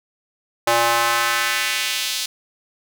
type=tone with high-pass filter sweep; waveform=square; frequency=117.4 Hz; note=A#2; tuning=13 cents sharp; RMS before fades=-20 dBFS; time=0.67-2.26 s; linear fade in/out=5 ms; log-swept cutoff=660 to 4100 Hz; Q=1.4; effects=none